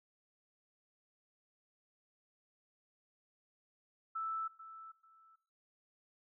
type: tone with echo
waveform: sine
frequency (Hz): 1318.5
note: E6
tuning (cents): 0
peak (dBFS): -36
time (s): 4.15-4.48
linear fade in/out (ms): 10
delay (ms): 440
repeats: 2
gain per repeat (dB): -13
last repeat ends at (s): 5.36
effects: noise-tail reverb RT60 0.4 s tail -18 dB re dry